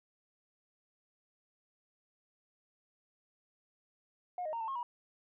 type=tone with pitch steps; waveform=sine; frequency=718 / 621 / 924 / 893 / 1078 / 962 Hz; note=F5 / D#5 / A#5 / A5 / C#6 / B5; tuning=+48 / -3 / -16 / +25 / -49 / -46 cents; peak=-34 dBFS; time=4.38-4.83 s; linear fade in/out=2 ms; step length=75 ms; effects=tanh soft clip ceiling -31 dBFS